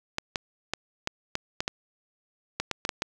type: clicks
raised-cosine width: 0.2 ms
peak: -10 dBFS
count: 12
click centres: 0.184 / 0.358 / 0.736 / 1.074 / 1.354 / 1.605 / 1.679 / 2.6 / 2.713 / 2.851 / 2.892 / 3.021 s
effects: none